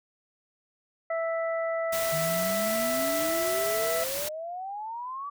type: harmonic tone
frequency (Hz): 659.3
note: E5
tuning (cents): 0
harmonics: 1 / 2 / 3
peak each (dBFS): -27 / -36 / -37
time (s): 1.1-4.04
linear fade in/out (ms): 5
type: noise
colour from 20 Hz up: white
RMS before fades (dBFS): -33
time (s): 1.92-4.29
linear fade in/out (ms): 10
type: exponential sweep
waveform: sine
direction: up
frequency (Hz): 150 to 1165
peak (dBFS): -33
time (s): 2.12-5.3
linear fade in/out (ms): 10
effects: none